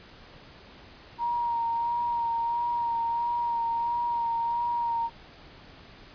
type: tone with vibrato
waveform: sine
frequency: 939 Hz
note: A#5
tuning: 12 cents sharp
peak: -25 dBFS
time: 1.18-5.1 s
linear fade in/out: 50 ms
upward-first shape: sine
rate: 1.5 Hz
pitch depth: 24 cents each way
effects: pink hiss -50 dBFS RMS until 6.14 s + resampled to 11025 Hz